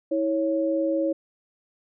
sine tone pair together, 323.7 / 552 Hz, E4 / C#5, -31 / -7 cents, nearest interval major sixth, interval 924 cents, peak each -24 dBFS, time 0.11-1.13 s, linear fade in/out 10 ms, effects none

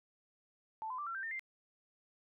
sine tone with pitch steps, 880 / 1016.7 / 1174.7 / 1357.1 / 1568 / 1811.6 / 2093 Hz, A5 / B5 / D6 / E6 / G6 / A#6 / C7, 0 / +50 / 0 / +50 / 0 / -50 / 0 cents, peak -38 dBFS, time 0.82-1.394 s, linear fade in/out 0 ms, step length 82 ms, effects none

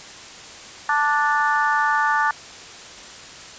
harmonic tone, 293.7 Hz, D4, in tune, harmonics 3 / 4 / 5 / 6, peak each -21 / -22 / -23 / -24 dBFS, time 0.89-2.31 s, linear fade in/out 2 ms, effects white hiss -39 dBFS RMS until 3.58 s + resampled to 16000 Hz

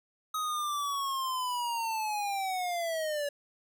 square linear sweep, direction down, 1266 to 568 Hz, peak -31 dBFS, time 0.34-3.29 s, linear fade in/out 5 ms, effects none

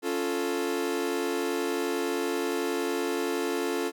40% pulse chord, Db augmented, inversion none, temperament equal, 277.2 / 349.2 / 440 Hz, Db4 / F4 / A4, 0 / 0 / 0 cents, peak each -32 / -30 / -30 dBFS, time 0.02-3.92 s, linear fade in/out 50 ms, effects none

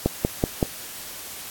click train, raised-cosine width 2 ms, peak -5 dBFS, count 4, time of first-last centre 0.06-0.628 s, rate 5.28 Hz, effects white hiss -37 dBFS RMS until 1.5 s + AAC 64 kbps

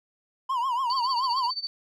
triangle tone with vibrato, 1006 Hz, B5, 32 cents sharp, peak -22 dBFS, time 0.49-1.51 s, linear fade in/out 10 ms, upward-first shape triangle, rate 7 Hz, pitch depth 160 cents each way
sine tone with tremolo, 4550 Hz, C#8, 44 cents sharp, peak -26 dBFS, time 0.9-1.67 s, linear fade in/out 0 ms, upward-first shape sine, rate 15 Hz, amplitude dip 90%
effects none

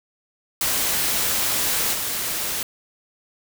white noise with level steps, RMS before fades -22 / -26 dBFS, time 0.61-2.63 s, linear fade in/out 2 ms, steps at 1.93 s, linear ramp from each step 20 ms, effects none

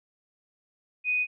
sine tone, 2489 Hz, D#7, in tune, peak -23 dBFS, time 1.04-1.27 s, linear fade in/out 50 ms, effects none

